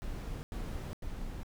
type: noise bursts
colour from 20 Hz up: brown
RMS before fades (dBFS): -39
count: 3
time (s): 0.02-1.432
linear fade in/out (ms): 0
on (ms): 410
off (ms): 91
effects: none